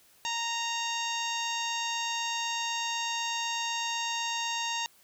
harmonic tone, 928 Hz, A#5, 8 cents flat, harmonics 1 / 2 / 3 / 4 / 5 / 6 / 7 / 8, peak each -34 / -39 / -36 / -37 / -43 / -42 / -39 / -46 dBFS, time 0.25-4.86 s, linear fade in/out 0 ms, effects white hiss -61 dBFS RMS until 5.03 s

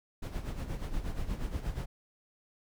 brown noise with tremolo, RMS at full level -33 dBFS, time 0.22-1.86 s, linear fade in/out 10 ms, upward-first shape sine, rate 8.4 Hz, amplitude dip 65%, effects none

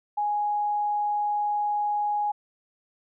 sine tone, 830.6 Hz, G#5, in tune, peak -23 dBFS, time 0.17-2.32 s, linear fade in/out 10 ms, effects none

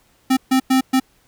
square tone bursts at uneven times, 261.6 Hz, C4, in tune, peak -13 dBFS, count 4, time 0.3-0.37 / 0.51-0.6 / 0.7-0.81 / 0.93-1 s, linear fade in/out 10 ms, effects pink hiss -58 dBFS RMS until 1.27 s

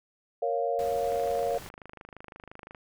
sine chord, Bb minor, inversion none, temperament equal, 466.2 / 554.4 / 698.5 Hz, Bb4 / Db5 / F5, 0 / 0 / 0 cents, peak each -30 dBFS, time 0.42-1.58 s, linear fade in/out 5 ms
pink noise, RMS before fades -45 dBFS, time 0.79-1.69 s, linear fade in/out 0 ms
click train, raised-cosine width 0.5 ms, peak -29 dBFS, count 43, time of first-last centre 1.12-2.748 s, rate 25.8 Hz
effects none

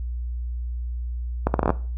accelerating click train, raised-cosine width 1 ms, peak -5 dBFS, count 8, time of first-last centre 1.47-1.704 s, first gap 71 ms, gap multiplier 0.73, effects noise-tail reverb RT60 0.4 s tail -18 dB re dry + added 60 Hz sine -26 dBFS peak until 1.97 s

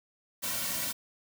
white noise with comb filter, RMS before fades -33 dBFS, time 0.42-0.93 s, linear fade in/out 20 ms, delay 2.4 ms, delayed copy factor -0.85, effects none

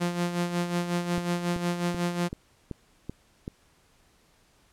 sawtooth tone with tremolo, 174.61 Hz, F3, in tune, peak -20 dBFS, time 0-2.29 s, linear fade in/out 20 ms, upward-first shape sine, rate 5.5 Hz, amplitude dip 60%
click train, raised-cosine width 3 ms, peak -21 dBFS, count 7, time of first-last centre 1.18-3.479 s, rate 2.61 Hz
effects pink hiss -63 dBFS RMS until 4.72 s + low-pass 11000 Hz 12 dB/octave

